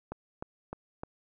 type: click train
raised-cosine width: 1 ms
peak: -23 dBFS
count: 4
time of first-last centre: 0.12-1.035 s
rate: 3.28 Hz
effects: none